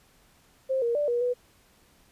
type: tone with pitch steps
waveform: sine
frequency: 528 / 470.2 / 587 / 479.6 / 492.3 Hz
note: C5 / A#4 / D5 / A#4 / B4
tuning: +16 / +15 / -1 / +49 / -6 cents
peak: -23 dBFS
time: 0.69-1.34 s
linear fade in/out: 20 ms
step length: 130 ms
effects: pink hiss -61 dBFS RMS until 2.11 s + resampled to 32000 Hz